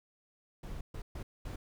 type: noise bursts at uneven times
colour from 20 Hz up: brown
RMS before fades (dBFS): -41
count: 4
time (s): 0.63-0.81 / 0.94-1.02 / 1.15-1.23 / 1.45-1.56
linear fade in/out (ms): 5
effects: none